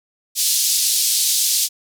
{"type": "band-pass noise", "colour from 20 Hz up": "pink", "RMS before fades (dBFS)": -18, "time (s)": [0.35, 1.69], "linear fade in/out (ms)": 50, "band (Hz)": [4000, 14000], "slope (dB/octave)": 24, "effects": []}